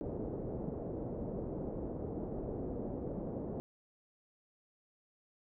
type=low-pass noise; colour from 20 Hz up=white; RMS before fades=-40 dBFS; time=0.01-3.6 s; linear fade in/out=0 ms; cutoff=520 Hz; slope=24 dB/octave; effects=none